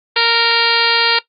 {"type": "harmonic tone", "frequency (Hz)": 464.4, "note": "A#4", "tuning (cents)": -7, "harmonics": [1, 2, 3, 4, 5, 6, 7, 8, 9, 10], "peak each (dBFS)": [-22, -20, -20, -21, -21, -19, -21, -21, -18, -20], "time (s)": [0.16, 1.19], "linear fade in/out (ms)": 5, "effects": ["noise-tail reverb RT60 0.1 s tail -17 dB re dry", "Opus 32 kbps"]}